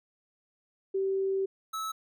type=tone pair in turn; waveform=sine / square; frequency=386.6 / 1300.4 Hz; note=G4 / E6; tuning=-24 / -24 cents; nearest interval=octave + major sixth; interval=2100 cents; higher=second; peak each=-26 / -33 dBFS; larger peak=first; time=0.94-1.46 / 1.73-1.92 s; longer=first; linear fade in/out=10 ms; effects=none